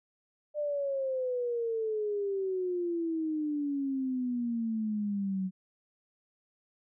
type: exponential sweep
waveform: sine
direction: down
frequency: 601 to 185.2 Hz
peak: -29 dBFS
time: 0.54-5.51 s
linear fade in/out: 50 ms
effects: none